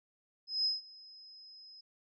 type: tone with ADSR envelope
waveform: sine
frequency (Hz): 5090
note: D#8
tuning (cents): +39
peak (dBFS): -27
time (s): 0.47-1.81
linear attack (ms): 180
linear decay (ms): 160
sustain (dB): -24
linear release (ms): 7
effects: none